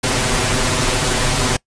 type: noise with comb filter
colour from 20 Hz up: pink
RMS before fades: -17 dBFS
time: 0.03-1.57 s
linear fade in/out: 10 ms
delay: 7.9 ms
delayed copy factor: +0.95
effects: noise-tail reverb RT60 0.1 s tail -23 dB re dry + resampled to 22050 Hz